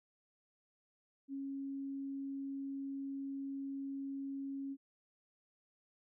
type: tone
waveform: sine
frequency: 274.4 Hz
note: C#4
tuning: 17 cents flat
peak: -39 dBFS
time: 1.28-4.77 s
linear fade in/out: 50 ms
effects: none